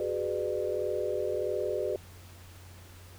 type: chord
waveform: sine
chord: G# half-diminished seventh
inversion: third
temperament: just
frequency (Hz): 373.8 / 415.3 / 498.4 / 598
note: F#4 / G#4 / B4 / D5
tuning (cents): +18 / 0 / +16 / +31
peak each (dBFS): -34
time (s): 0-1.96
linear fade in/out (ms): 2
effects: added 90 Hz sine -49 dBFS peak until 3.18 s + pink hiss -54 dBFS RMS until 3.18 s